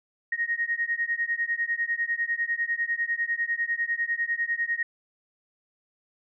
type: beating tone pair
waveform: sine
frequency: 1864.7 / 1874.7 Hz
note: A#6 / A#6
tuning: 0 / +9 cents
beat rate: 10 Hz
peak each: -28 dBFS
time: 0.32-4.83 s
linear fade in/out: 5 ms
effects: none